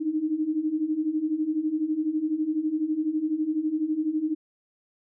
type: beating tone pair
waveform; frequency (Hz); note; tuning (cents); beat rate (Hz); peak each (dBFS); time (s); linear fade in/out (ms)
sine; 302.2 / 314.2; D4 / D#4; +50 / +17; 12; -29 / -25; 0-4.35; 20
effects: none